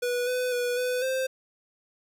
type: tone with pitch steps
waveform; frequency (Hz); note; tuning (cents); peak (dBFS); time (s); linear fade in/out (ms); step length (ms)
square; 489.2 / 501 / 489 / 499.7 / 523; B4 / B4 / B4 / B4 / C5; -16 / +25 / -17 / +20 / -1; -26; 0.02-1.27; 10; 250
effects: none